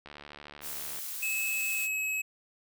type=click train; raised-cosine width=0.3 ms; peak=-29 dBFS; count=69; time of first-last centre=0.06-0.988 s; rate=73.3 Hz
type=noise; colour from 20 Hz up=blue; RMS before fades=-38 dBFS; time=0.61-1.89 s; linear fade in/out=50 ms
type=tone with pitch glide; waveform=square; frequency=2587 to 2566 Hz; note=E7 to E7; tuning=-33 to -47 cents; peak=-30 dBFS; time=1.22-2.22 s; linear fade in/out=10 ms; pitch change=-14 cents; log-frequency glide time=1.66-1.91 s
effects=none